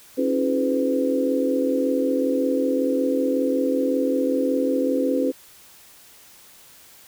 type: tone cluster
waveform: sine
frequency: 271.7 / 317 / 353.6 / 426.5 / 505 Hz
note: C#4 / D#4 / F4 / G#4 / B4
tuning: -35 / +32 / +22 / +46 / +39 cents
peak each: -22 / -29 / -30 / -29 / -23 dBFS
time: 0.17-5.32 s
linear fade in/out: 20 ms
effects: white hiss -49 dBFS RMS until 7.07 s